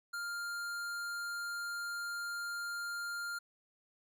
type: tone with hard clipping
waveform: sine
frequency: 1400 Hz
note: F6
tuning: 4 cents sharp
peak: -39 dBFS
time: 0.13-3.39 s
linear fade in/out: 10 ms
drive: 16 dB
effects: none